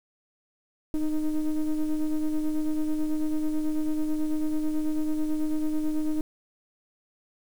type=ring-modulated tone; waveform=triangle; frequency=155.56 Hz; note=D#3; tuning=in tune; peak=-18 dBFS; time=0.94-6.21 s; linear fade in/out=2 ms; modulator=151 Hz; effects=8-bit